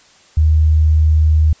sine tone, 77.78 Hz, D#2, in tune, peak -8 dBFS, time 0.37-1.53 s, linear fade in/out 5 ms, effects white hiss -48 dBFS RMS until 1.6 s + resampled to 16000 Hz

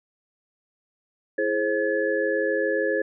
sine tone cluster, 331.5 / 423.9 / 531 / 1709 Hz, E4 / G#4 / C5 / G#6, +10 / +35 / +25 / +49 cents, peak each -29 / -26 / -25 / -28 dBFS, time 1.38-3.02 s, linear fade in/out 5 ms, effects none

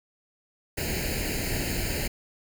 pink noise with comb filter, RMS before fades -29 dBFS, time 0.77-2.08 s, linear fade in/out 10 ms, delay 0.43 ms, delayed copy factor +0.85, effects none

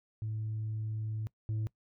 sine tone pair in turn, 108.9 / 108.9 Hz, A2 / A2, -17 / -17 cents, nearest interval unison, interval 0 cents, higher neither, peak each -32 / -28 dBFS, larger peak second, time 0.22-1.27 / 1.49-1.67 s, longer first, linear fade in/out 0 ms, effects noise-tail reverb RT60 0.1 s tail -23 dB re dry + tanh soft clip ceiling -30 dBFS

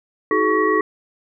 sine tone cluster, 320.3 / 378.2 / 427.3 / 1121 / 1912 Hz, E4 / F#4 / G#4 / C#6 / A#6, -50 / +38 / +49 / +19 / +43 cents, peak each -22 / -23 / -19 / -20 / -23 dBFS, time 0.31-0.81 s, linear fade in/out 2 ms, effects none

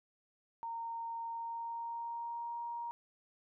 sine tone with pitch glide, 922 to 940.8 Hz, A#5 to A#5, -19 to +16 cents, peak -38 dBFS, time 0.63-2.91 s, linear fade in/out 0 ms, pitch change +35 cents, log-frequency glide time 1.28-2.62 s, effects none

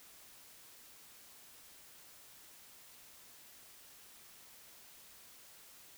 silence, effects white hiss -58 dBFS RMS until 5.97 s

